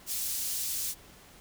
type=high-pass noise; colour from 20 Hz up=pink; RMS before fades=-33 dBFS; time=0.06-0.95 s; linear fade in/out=50 ms; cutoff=6400 Hz; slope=12 dB/octave; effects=pink hiss -54 dBFS RMS until 1.4 s